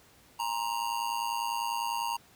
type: tone with amplitude modulation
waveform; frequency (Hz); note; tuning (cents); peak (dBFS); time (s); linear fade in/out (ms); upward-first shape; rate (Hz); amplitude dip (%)
square; 935; A#5; +5; -27; 0.39-2.17; 10; sine; 110; 80
effects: pink hiss -59 dBFS RMS until 2.35 s + high-pass 60 Hz 12 dB/octave